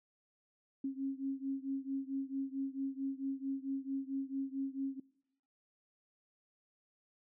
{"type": "beating tone pair", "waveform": "sine", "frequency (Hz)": [269.5, 274], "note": ["C#4", "C#4"], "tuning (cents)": [-49, -20], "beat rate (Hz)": 4.5, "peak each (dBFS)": [-38, -40], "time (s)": [0.84, 5], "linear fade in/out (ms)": 5, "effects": ["noise-tail reverb RT60 0.9 s tail -25 dB re dry"]}